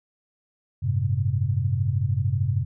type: tone cluster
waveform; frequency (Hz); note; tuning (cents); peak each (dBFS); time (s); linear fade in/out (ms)
sine; 94.4 / 107.5 / 132.6; F#2 / A2 / C3; +35 / -40 / +23; -25; 0.82-2.65; 20
effects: none